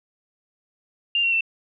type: tone with pitch steps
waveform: sine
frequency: 2794 / 2738 / 2683 Hz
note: F7 / F7 / E7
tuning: 0 / -35 / +30 cents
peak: -18 dBFS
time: 1.15-1.408 s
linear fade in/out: 2 ms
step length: 86 ms
effects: none